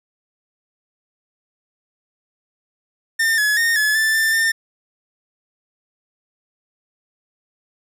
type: tone with pitch steps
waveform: 45% pulse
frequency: 1806 / 1700 / 1837 / 1712 / 1762 / 1781 / 1804 Hz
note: A6 / G#6 / A#6 / A6 / A6 / A6 / A6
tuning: +45 / +40 / -26 / -48 / +2 / +21 / +43 cents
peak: -15 dBFS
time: 3.19-4.52 s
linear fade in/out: 10 ms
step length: 190 ms
effects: none